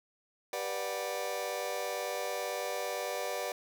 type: chord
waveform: sawtooth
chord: G major seventh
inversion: none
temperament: just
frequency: 392 / 490 / 588 / 735 Hz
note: G4 / B4 / D5 / F#5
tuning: 0 / -14 / +2 / -12 cents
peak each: -39 / -34 / -33 / -36 dBFS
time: 0.53-3.52 s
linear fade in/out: 2 ms
effects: none